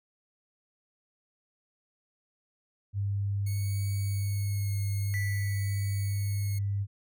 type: tone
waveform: sine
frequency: 100 Hz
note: G2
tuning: 35 cents sharp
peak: -27 dBFS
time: 2.93-6.87 s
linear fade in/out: 50 ms
type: tone with vibrato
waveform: 5% pulse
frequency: 2200 Hz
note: C#7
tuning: 14 cents flat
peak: -33 dBFS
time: 3.46-6.59 s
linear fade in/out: 10 ms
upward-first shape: sine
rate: 0.53 Hz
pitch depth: 32 cents each way
type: tone with exponential decay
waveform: triangle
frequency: 1975.5 Hz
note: B6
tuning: in tune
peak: -31 dBFS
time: 5.14-6.8 s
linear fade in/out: 0 ms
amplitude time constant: 360 ms
effects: none